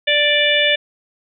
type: harmonic tone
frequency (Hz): 587.3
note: D5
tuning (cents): 0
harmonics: 1 / 3 / 4 / 5 / 6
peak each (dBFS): -19 / -19 / -19 / -19 / -19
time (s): 0.07-0.76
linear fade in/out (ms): 10
effects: none